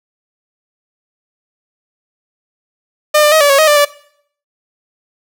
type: tone with pitch steps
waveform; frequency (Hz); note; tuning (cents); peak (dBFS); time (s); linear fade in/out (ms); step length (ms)
sawtooth; 604 / 596 / 631 / 576 / 552 / 627 / 591 / 580; D5 / D5 / D#5 / D5 / C#5 / D#5 / D5 / D5; +48 / +25 / +24 / -34 / -7 / +13 / +11 / -22; -3; 3.14-3.852; 10; 89
effects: noise-tail reverb RT60 0.6 s tail -19 dB re dry